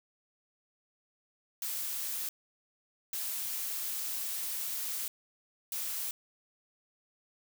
blue noise bursts at uneven times, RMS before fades -36 dBFS, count 3, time 1.62-2.29 / 3.13-5.08 / 5.72-6.11 s, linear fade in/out 2 ms, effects none

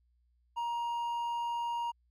triangle tone with hard clipping, 943 Hz, A#5, 20 cents sharp, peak -33 dBFS, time 0.56-1.92 s, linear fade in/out 20 ms, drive 7 dB, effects added 60 Hz sine -68 dBFS peak until 2.1 s

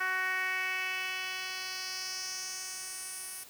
10% pulse tone with band-pass filter sweep, 373.1 Hz, F#4, 14 cents sharp, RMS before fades -36 dBFS, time 0-3.44 s, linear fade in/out 10 ms, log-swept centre 1600 to 11000 Hz, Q 2.4, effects white hiss -53 dBFS RMS until 3.49 s

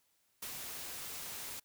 white noise with ADSR envelope, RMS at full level -42 dBFS, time 0.42-1.6 s, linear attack 7 ms, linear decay 58 ms, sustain -2 dB, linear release 10 ms, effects white hiss -75 dBFS RMS until 1.64 s

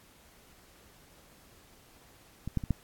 clicks, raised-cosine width 5 ms, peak -23 / -16 / -24 / -14 dBFS, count 4, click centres 2.476 / 2.573 / 2.638 / 2.707 s, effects pink hiss -59 dBFS RMS until 2.83 s + AAC 64 kbps

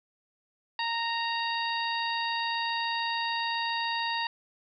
harmonic tone with a mistuned harmonic, 927 Hz, A#5, 10 cents flat, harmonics 1 / 2 / 3 / 4 / 5, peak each -31 / -34 / -36 / -37 / -38 dBFS, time 0.79-4.27 s, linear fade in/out 2 ms, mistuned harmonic 4, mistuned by +25 cents, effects none

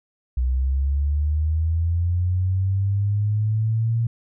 sine linear sweep, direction up, 61.74 to 116.54 Hz, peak -18 dBFS, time 0.37-4.07 s, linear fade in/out 5 ms, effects none

